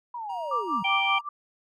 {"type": "linear sweep", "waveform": "sine", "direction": "down", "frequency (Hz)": [987, 169.8], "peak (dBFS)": -32, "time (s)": [0.14, 0.83], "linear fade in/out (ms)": 5}
{"type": "tone", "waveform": "triangle", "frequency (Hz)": 945, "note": "A#5", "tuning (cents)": 23, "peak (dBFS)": -31, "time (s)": [0.29, 1.21], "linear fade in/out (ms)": 10}
{"type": "tone with tremolo", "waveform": "sine", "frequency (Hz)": 1174.7, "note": "D6", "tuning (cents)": 0, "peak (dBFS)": -23, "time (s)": [0.51, 1.29], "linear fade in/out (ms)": 5, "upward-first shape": "sine", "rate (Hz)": 5.2, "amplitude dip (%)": 95}
{"type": "harmonic tone", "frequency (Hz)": 784, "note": "G5", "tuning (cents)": 0, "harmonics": [1, 3, 4], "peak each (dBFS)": [-28, -25, -30], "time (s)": [0.84, 1.19], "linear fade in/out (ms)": 10}
{"effects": []}